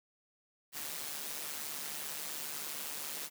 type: noise with amplitude modulation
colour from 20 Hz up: white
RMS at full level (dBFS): -38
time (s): 0.72-3.3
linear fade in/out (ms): 50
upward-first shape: sine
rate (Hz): 147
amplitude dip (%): 65
effects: high-pass 150 Hz 12 dB/octave